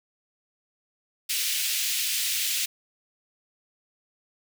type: high-pass noise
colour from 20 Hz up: pink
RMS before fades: -27 dBFS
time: 1.29-2.66 s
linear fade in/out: 10 ms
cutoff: 2500 Hz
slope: 24 dB/octave
effects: none